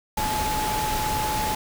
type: tone in noise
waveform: sine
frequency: 856 Hz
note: A5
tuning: 48 cents flat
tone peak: -25 dBFS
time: 0.17-1.55 s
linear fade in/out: 5 ms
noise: pink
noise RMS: -28 dBFS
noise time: 0.17-1.55 s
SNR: 0 dB
effects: none